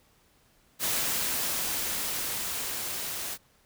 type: noise with level ramp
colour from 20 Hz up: white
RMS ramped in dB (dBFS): -28 to -35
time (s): 0.79-3.38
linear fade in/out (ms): 50
effects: pink hiss -64 dBFS RMS until 3.65 s